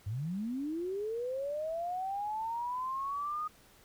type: linear sweep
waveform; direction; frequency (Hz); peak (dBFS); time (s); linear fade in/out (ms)
sine; up; 92.5 to 1244.5; -33; 0.06-3.48; 10
effects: pink hiss -61 dBFS RMS until 3.84 s